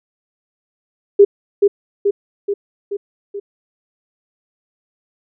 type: tone with echo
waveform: sine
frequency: 403.5 Hz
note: G#4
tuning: 50 cents flat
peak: -3 dBFS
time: 1.19-1.25 s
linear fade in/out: 10 ms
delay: 430 ms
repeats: 5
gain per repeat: -4 dB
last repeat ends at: 3.4 s
effects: none